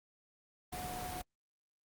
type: tone in noise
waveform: sine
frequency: 727 Hz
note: F#5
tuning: 31 cents flat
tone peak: -42 dBFS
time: 0.72-1.22 s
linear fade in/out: 10 ms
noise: pink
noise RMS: -43 dBFS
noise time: 0.72-1.22 s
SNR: -2 dB
effects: Opus 24 kbps